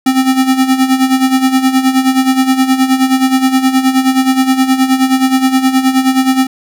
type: tone with tremolo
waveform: square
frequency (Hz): 262.1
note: C4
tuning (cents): +3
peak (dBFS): -6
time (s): 0.06-6.47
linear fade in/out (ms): 5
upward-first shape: sine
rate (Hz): 9.5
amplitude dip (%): 70
effects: none